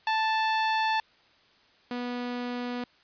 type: tone pair in turn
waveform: sawtooth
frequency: 880 / 244.7 Hz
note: A5 / B3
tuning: 0 / -16 cents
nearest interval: octave + minor seventh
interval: 2216 cents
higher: first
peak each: -20 / -27 dBFS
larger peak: first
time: 0.07-1 / 1.91-2.84 s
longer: neither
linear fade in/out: 2 ms
effects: white hiss -61 dBFS RMS until 3.03 s + resampled to 11025 Hz